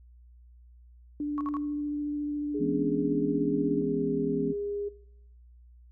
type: tone with vibrato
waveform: sine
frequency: 293.7 Hz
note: D4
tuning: in tune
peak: -28 dBFS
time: 1.2-3.82 s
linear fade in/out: 2 ms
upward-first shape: sine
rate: 14 Hz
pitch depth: 8 cents each way
type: tone bursts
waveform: sine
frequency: 1108.7 Hz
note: C#6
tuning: in tune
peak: -32 dBFS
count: 3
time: 1.38-1.568 s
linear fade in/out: 0 ms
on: 28 ms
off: 52 ms
type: tone with pitch glide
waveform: sine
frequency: 415.3 to 407.7 Hz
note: G#4 to G#4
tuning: 0 to -32 cents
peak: -31 dBFS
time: 2.54-4.89 s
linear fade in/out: 10 ms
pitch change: -32 cents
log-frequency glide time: 2.81-4.05 s
type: chord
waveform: sine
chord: C# minor seventh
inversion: first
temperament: equal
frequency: 164.81 / 207.7 / 246.9 / 277.2 Hz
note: E3 / G#3 / B3 / C#4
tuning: 0 / 0 / 0 / 0 cents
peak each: -35 / -36 / -32 / -31 dBFS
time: 2.59-4.53 s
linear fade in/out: 10 ms
effects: noise-tail reverb RT60 0.8 s tail -19 dB re dry + added 60 Hz sine -51 dBFS peak until 5.91 s